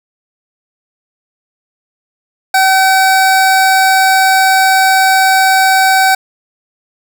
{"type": "tone", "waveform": "25% pulse", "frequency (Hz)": 764, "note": "G5", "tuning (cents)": -45, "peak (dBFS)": -3, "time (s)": [2.54, 6.15], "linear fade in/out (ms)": 5, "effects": []}